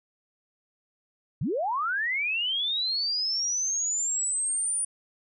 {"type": "linear sweep", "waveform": "sine", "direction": "up", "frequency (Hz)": [100.6, 9500], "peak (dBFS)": -25, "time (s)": [1.41, 4.85], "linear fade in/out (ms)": 5, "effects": []}